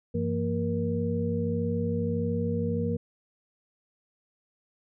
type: tone cluster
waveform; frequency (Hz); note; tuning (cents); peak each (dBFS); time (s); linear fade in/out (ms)
sine; 97.2 / 170.2 / 231.8 / 472.9; G2 / F3 / A#3 / A#4; -14 / -44 / -10 / +25; -31; 0.14-2.97; 10
effects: none